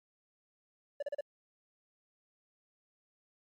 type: tone bursts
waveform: triangle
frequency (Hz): 576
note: D5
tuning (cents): -34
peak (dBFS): -31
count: 4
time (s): 1-1.209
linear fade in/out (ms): 5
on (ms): 26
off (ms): 35
effects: MP3 64 kbps